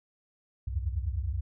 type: tone cluster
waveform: sine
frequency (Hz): 64.9 / 74.5 / 84 / 94.2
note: C2 / D2 / E2 / F#2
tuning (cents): -13 / +25 / +33 / +32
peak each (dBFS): -31 / -39 / -35 / -36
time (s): 0.67-1.41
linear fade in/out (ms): 10
effects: none